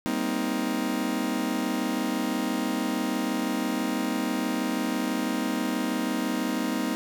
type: chord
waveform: 40% pulse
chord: C minor seventh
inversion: second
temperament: just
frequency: 196.22 / 235.5 / 261.6 / 314 Hz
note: G3 / Bb3 / C4 / Eb4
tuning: +2 / +18 / 0 / +16 cents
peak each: -33 / -30 / -30 / -30 dBFS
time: 0.06-6.95 s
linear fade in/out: 0 ms
effects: none